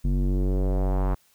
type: tone with low-pass filter sweep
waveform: square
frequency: 47.14 Hz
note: F#1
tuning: 33 cents sharp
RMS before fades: -23 dBFS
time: 0.04-1.15 s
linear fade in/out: 10 ms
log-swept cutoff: 210 to 1100 Hz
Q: 1.8
effects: white hiss -62 dBFS RMS until 1.34 s